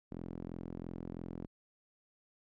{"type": "tone with band-pass filter", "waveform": "sawtooth", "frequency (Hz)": 43, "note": "F1", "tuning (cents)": -26, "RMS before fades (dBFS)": -44, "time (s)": [0.11, 1.47], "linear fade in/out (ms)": 10, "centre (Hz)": 260, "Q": 1.3, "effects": []}